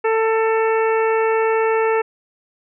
harmonic tone, 445.3 Hz, A4, 21 cents sharp, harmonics 1 / 2 / 3 / 4 / 5 / 6, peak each -16 / -22 / -26 / -28 / -30 / -32 dBFS, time 0.04-2.02 s, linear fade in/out 10 ms, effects none

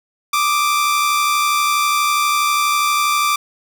sawtooth tone pair together, 1175.7 / 1248 Hz, D6 / D#6, +2 / +5 cents, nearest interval minor second, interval 103 cents, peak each -11 / -21 dBFS, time 0.33-3.36 s, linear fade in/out 5 ms, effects none

